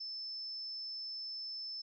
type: tone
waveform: sine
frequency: 5270 Hz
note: E8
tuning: 1 cent flat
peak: -40 dBFS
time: 0-1.82 s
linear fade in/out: 10 ms
effects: none